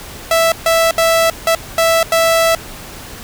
sawtooth tone bursts at uneven times, 659.3 Hz, E5, in tune, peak -6 dBFS, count 6, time 0.31-0.52 / 0.66-0.91 / 0.98-1.3 / 1.47-1.55 / 1.78-2.03 / 2.12-2.55 s, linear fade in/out 2 ms, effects pink hiss -32 dBFS RMS until 3.23 s

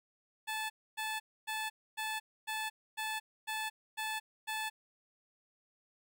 15% pulse tone bursts, 871 Hz, A5, 18 cents flat, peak -29 dBFS, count 9, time 0.47-4.7 s, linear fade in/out 20 ms, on 230 ms, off 270 ms, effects none

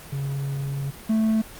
triangle tone pair in turn, 138.6 / 220 Hz, C#3 / A3, 0 / 0 cents, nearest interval minor sixth, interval 800 cents, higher second, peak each -23 / -16 dBFS, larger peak second, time 0.12-0.91 / 1.09-1.42 s, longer first, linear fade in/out 10 ms, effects pink hiss -42 dBFS RMS until 1.59 s + Opus 32 kbps

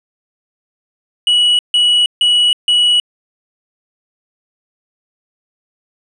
triangle tone bursts, 2931 Hz, F#7, 17 cents flat, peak -7 dBFS, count 4, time 1.27-3 s, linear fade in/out 2 ms, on 320 ms, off 150 ms, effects resampled to 24000 Hz

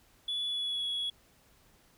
sine tone with pitch glide, 3425 to 3360 Hz, A7 to G#7, -47 to +19 cents, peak -29 dBFS, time 0.28-1.1 s, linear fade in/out 5 ms, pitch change -34 cents, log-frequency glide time 0.47-0.87 s, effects tanh soft clip ceiling -29 dBFS + pink hiss -64 dBFS RMS until 1.97 s

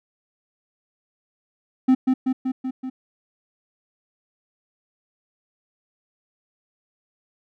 triangle tone with echo, 259.3 Hz, C4, 15 cents flat, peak -10 dBFS, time 1.88-1.95 s, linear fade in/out 10 ms, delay 190 ms, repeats 5, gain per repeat -3 dB, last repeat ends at 2.9 s, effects none

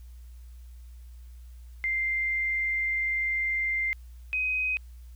sine tone pair in turn, 2093 / 2516 Hz, C7 / D#7, 0 / +19 cents, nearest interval minor third, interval 319 cents, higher second, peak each -25 dBFS, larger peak neither, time 1.84-3.93 / 4.33-4.77 s, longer first, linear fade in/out 0 ms, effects added 60 Hz sine -43 dBFS peak until 5.15 s + white hiss -65 dBFS RMS until 5.15 s

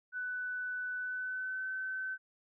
sine tone with pitch glide, 1494 to 1528 Hz, F#6 to G6, +16 to -45 cents, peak -35 dBFS, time 0.12-2.18 s, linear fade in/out 50 ms, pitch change +39 cents, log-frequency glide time 0.98-1.68 s, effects none

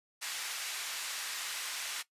pink band-pass noise, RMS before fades -39 dBFS, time 0.21-2.03 s, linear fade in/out 20 ms, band 1700 to 11000 Hz, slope 12 dB/octave, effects noise-tail reverb RT60 0.1 s tail -17 dB re dry + resampled to 32000 Hz

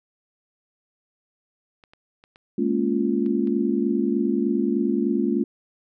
clicks, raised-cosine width 0.3 ms, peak -33 dBFS, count 6, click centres 1.838 / 1.935 / 2.239 / 2.359 / 3.262 / 3.473 s
sine chord, Bb minor seventh, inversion third, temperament just, 209.8 / 233.1 / 279.7 / 349.6 Hz, Ab3 / Bb3 / Db4 / F4, +18 / 0 / +16 / +2 cents, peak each -25 / -25 / -25 / -25 dBFS, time 2.58-5.44 s, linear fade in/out 5 ms
effects none

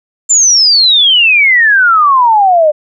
sine exponential sweep, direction down, 7300 to 589 Hz, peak -4 dBFS, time 0.29-2.72 s, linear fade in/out 20 ms, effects none

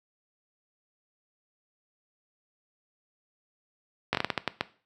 slowing click train, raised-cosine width 0.3 ms, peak -9 dBFS, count 9, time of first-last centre 4.13-4.609 s, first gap 18 ms, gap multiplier 1.33, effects noise-tail reverb RT60 0.4 s tail -17 dB re dry + high-pass 100 Hz 12 dB/octave

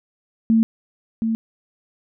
sine tone with echo, 224.8 Hz, A3, 37 cents sharp, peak -12 dBFS, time 0.5-0.63 s, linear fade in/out 0 ms, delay 720 ms, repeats 1, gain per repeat -6 dB, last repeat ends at 1.35 s, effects none

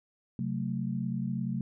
sine chord, F# diminished, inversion second, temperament just, 133.2 / 185 / 222 Hz, C3 / F#3 / A3, +31 / 0 / +16 cents, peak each -34 dBFS, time 0.39-1.61 s, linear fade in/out 2 ms, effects none

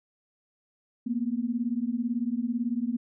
sine beating tone pair, 229 / 247 Hz, A#3 / B3, -31 / 0 cents, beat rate 18 Hz, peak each -29 dBFS, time 1.06-2.97 s, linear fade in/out 10 ms, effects none

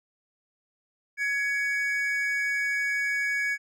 triangle tone pair together, 1674.1 / 2247 Hz, G#6 / C#7, +13 / +23 cents, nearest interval perfect fourth, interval 510 cents, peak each -26 dBFS, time 1.17-3.58 s, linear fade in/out 50 ms, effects none

